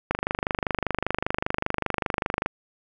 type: click train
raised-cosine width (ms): 0.5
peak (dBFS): -8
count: 60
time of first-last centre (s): 0.11-2.461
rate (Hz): 25.1
effects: none